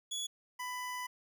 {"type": "tone pair in turn", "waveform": "25% pulse", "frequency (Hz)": [3388, 995.7], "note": ["G#7", "B5"], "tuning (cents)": [34, 14], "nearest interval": "octave + major sixth", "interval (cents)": 2120, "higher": "first", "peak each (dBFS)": [-32, -34], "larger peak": "first", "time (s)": [[0.11, 0.27], [0.59, 1.07]], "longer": "second", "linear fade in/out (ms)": 10, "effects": []}